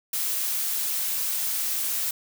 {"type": "noise", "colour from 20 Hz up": "blue", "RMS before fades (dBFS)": -27, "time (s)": [0.13, 2.11], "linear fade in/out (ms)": 5, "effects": []}